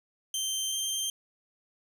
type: tone pair in turn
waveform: 20% pulse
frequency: 3130 / 3155 Hz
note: G7 / G7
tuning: -3 / +10 cents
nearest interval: unison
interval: 13 cents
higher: second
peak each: -24 dBFS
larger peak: neither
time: 0.34-0.72 / 0.72-1.1 s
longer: neither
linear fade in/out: 2 ms
effects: none